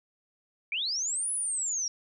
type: linear two-way sweep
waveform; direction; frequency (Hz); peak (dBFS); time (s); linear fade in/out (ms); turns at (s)
sine; up then down; 2250 to 10250 to 5540; -28; 0.72-1.88; 2; 1.32
effects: none